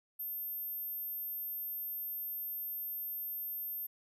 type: tone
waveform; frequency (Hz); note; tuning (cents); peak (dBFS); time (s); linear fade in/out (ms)
sine; 13290; G#9; 0; -37; 0.19-3.87; 10
effects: none